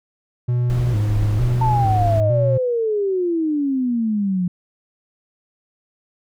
triangle tone with vibrato, 113.4 Hz, A#2, 47 cents flat, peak -14 dBFS, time 0.48-2.58 s, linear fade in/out 10 ms, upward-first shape square, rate 1.1 Hz, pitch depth 130 cents each way
brown noise, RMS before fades -26 dBFS, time 0.7-2.2 s, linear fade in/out 0 ms
sine exponential sweep, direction down, 903 to 174.61 Hz, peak -17 dBFS, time 1.61-4.48 s, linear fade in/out 5 ms
effects none

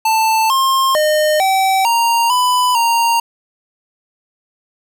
square tone with pitch steps, 885 / 1065 / 611 / 768 / 931 / 997 / 929 Hz, A5 / C6 / D#5 / G5 / A#5 / B5 / A#5, +10 / +30 / -32 / -36 / -2 / +16 / -6 cents, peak -12 dBFS, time 0.05-3.2 s, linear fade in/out 5 ms, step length 450 ms, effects none

